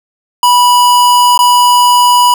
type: tone with dropouts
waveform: square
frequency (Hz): 980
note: B5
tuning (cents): -14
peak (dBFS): -5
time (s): 0.43-2.34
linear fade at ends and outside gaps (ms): 2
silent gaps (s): 1.377-1.39
effects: none